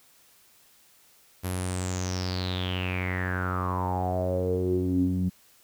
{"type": "tone with low-pass filter sweep", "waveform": "sawtooth", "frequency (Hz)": 91.6, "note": "F#2", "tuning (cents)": -17, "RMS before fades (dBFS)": -28, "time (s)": [1.43, 5.3], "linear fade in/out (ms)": 20, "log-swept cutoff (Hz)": [12000, 200], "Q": 8.7, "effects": ["white hiss -59 dBFS RMS until 5.63 s"]}